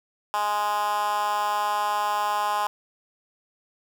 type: tone with high-pass filter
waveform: 10% pulse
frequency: 207.7 Hz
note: G#3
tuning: in tune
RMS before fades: -25 dBFS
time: 0.34-2.67 s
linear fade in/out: 0 ms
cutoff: 910 Hz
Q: 4.4
effects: none